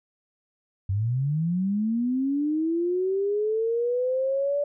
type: linear sweep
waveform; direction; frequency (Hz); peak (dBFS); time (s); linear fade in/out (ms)
sine; up; 92.5 to 582; -22; 0.89-4.64; 5
effects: none